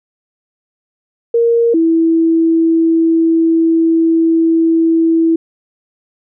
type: tone pair in turn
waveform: sine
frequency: 466.2 / 327.9 Hz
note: A#4 / E4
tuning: 0 / -9 cents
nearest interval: tritone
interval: 609 cents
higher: first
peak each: -8 dBFS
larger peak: neither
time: 1.34-1.74 / 1.74-5.36 s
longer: second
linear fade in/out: 5 ms
effects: none